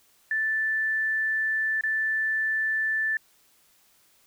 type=tone with dropouts; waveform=sine; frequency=1760 Hz; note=A6; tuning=in tune; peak=-23 dBFS; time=0.31-3.17 s; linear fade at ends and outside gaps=2 ms; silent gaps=1.81-1.836 s; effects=white hiss -62 dBFS RMS until 4.26 s